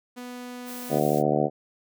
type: tone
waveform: sawtooth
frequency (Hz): 246.9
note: B3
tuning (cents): 0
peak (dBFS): -32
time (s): 0.16-1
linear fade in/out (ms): 20
type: noise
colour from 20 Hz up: blue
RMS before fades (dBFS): -40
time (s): 0.65-1.23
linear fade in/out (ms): 50
type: harmonic tone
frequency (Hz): 74.3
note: D2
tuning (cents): +21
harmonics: 2 / 3 / 4 / 5 / 6 / 7 / 8 / 9 / 10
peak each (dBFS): -29 / -29 / -29 / -29 / -29 / -29 / -29 / -29 / -29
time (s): 0.89-1.5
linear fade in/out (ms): 50
effects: none